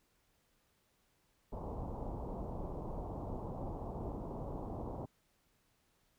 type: low-pass noise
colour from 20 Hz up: pink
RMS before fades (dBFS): -42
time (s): 1.52-5.06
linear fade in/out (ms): 10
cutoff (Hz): 1000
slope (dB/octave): 48
effects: pink hiss -75 dBFS RMS until 6.18 s